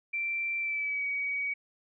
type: tone with pitch glide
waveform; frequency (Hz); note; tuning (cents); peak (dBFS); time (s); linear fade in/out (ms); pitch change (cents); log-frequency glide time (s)
sine; 2349 to 2261; D7 to C#7; 0 to +34; -29; 0.13-1.54; 10; -66; 0.59-1.05
effects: none